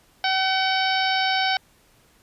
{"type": "harmonic tone with a mistuned harmonic", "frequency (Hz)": 761, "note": "F#5", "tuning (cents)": 48, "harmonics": [1, 2, 3, 4, 5, 6, 7], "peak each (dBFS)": [-23, -26, -28, -29, -30, -31, -31], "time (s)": [0.24, 1.57], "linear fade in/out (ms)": 2, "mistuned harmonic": 3, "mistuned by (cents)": -17, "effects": ["pink hiss -58 dBFS RMS until 2.22 s", "resampled to 32000 Hz"]}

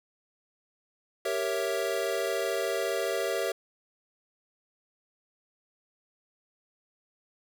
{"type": "chord", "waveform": "square", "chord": "G diminished seventh", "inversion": "none", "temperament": "equal", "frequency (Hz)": [392, 466.2, 554.4, 659.3], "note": ["G4", "Bb4", "Db5", "Fb5"], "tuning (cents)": [0, 0, 0, 0], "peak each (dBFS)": -34, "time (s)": [1.25, 3.52], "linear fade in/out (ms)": 5, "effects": []}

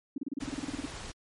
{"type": "tone bursts", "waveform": "sine", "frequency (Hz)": 277.2, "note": "C#4", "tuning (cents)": 0, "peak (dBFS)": -30, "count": 14, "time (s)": [0.16, 0.857], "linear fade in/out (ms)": 5, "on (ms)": 21, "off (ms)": 31}
{"type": "noise", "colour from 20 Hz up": "pink", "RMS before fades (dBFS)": -42, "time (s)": [0.4, 1.12], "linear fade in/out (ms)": 10}
{"effects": ["low-pass 9000 Hz 12 dB/octave", "MP3 48 kbps"]}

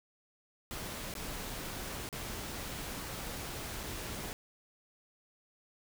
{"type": "noise with dropouts", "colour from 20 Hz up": "pink", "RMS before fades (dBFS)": -41, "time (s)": [0.71, 4.33], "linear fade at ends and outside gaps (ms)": 0, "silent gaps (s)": [[1.139, 1.152], [2.089, 2.127], [3.832, 3.835]], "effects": []}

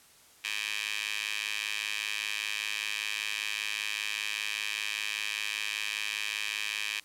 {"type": "tone with high-pass filter", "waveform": "15% pulse", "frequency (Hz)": 105.1, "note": "G#2", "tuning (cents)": 21, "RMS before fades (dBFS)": -34, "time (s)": [0.44, 7], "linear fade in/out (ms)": 5, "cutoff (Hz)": 2500, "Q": 2.9, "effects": ["white hiss -58 dBFS RMS until 7.04 s", "low-pass 12000 Hz 12 dB/octave"]}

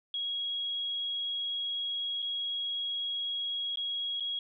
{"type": "tone with dropouts", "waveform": "sine", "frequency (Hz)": 3308, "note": "G#7", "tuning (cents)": -8, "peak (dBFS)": -31, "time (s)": [0.14, 4.39], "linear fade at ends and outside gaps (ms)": 2, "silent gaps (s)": [[2.221, 2.225], [3.758, 3.772], [4.199, 4.205]], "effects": []}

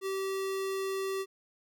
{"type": "tone", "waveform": "square", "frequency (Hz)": 386.1, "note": "G4", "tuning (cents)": -26, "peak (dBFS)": -32, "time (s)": [0.01, 1.26], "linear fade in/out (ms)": 50, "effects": []}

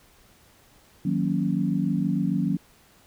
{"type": "chord", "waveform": "sine", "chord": "D# minor seventh", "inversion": "none", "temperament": "equal with one note detuned", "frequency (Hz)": [158.28, 185, 233.1, 277.2], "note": ["D#3", "F#3", "A#3", "C#4"], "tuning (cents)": [30, 0, 0, 0], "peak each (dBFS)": [-28, -25, -29, -28], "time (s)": [1.05, 2.57], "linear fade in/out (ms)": 5, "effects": ["pink hiss -57 dBFS RMS until 3.06 s"]}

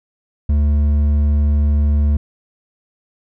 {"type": "tone with hard clipping", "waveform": "triangle", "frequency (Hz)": 73.42, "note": "D2", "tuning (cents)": 0, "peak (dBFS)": -13, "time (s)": [0.49, 2.17], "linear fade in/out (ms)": 5, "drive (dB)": 9, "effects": []}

